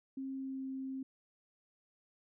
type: tone with pitch glide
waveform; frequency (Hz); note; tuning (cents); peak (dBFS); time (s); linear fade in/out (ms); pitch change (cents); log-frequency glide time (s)
sine; 267.6 to 265.4; C4 to C4; +39 to +25; -38; 0.17-1.03; 5; -14; 0.34-0.66
effects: none